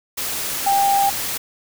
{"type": "tone in noise", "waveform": "sine", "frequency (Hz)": 795, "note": "G5", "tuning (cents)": 24, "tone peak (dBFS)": -14, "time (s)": [0.66, 1.1], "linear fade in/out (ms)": 10, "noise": "white", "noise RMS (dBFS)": -25, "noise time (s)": [0.17, 1.38], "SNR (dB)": 8, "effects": []}